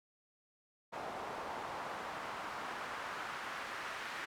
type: noise with band-pass filter sweep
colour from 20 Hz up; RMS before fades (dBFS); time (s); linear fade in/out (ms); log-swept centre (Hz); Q
pink; -43; 0.92-4.26; 20; 780 to 1600; 1.4
effects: none